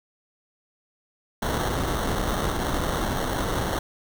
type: noise with sample-and-hold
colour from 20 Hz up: pink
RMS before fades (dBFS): -26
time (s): 1.42-3.79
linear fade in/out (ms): 5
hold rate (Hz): 2450
effects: none